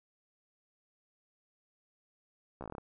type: slowing click train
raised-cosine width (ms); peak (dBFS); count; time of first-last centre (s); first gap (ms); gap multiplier
1; -28; 9; 2.61-2.782; 14; 1.12
effects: none